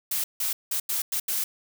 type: noise bursts at uneven times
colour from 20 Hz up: blue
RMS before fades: -27 dBFS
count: 6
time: 0.11-0.24 / 0.4-0.53 / 0.71-0.8 / 0.89-1.02 / 1.12-1.2 / 1.28-1.44 s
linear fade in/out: 5 ms
effects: none